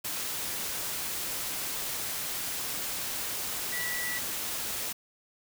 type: tone in noise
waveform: sine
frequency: 1955 Hz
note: B6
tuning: 18 cents flat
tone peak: -33 dBFS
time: 3.72-4.19 s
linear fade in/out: 10 ms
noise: white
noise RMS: -34 dBFS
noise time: 0.04-4.93 s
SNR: -2 dB
effects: none